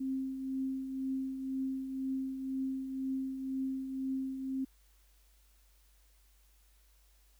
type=tone with tremolo; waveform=sine; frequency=265.2 Hz; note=C4; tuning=23 cents sharp; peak=-31 dBFS; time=0-4.65 s; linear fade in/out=10 ms; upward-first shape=triangle; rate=2 Hz; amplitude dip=55%; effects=added 50 Hz sine -63 dBFS peak until 7.39 s + white hiss -70 dBFS RMS until 7.39 s